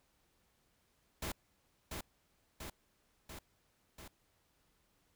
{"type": "noise with echo", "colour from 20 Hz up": "pink", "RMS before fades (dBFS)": -40, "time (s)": [1.22, 1.32], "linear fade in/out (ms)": 5, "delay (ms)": 690, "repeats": 4, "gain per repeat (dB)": -3, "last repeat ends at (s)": 4.08, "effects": ["pink hiss -75 dBFS RMS until 5.15 s"]}